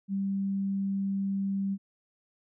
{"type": "tone", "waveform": "sine", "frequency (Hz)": 196, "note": "G3", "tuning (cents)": 0, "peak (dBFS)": -27, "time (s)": [0.08, 1.78], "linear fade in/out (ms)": 50, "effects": []}